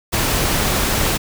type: noise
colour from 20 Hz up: pink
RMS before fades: -18 dBFS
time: 0.12-1.18 s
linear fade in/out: 20 ms
effects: none